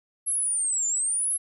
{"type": "linear two-way sweep", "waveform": "sine", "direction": "down then up", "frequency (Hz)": [11175, 7070, 11175], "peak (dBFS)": -23, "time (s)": [0.26, 1.38], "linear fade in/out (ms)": 20, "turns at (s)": 0.87, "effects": []}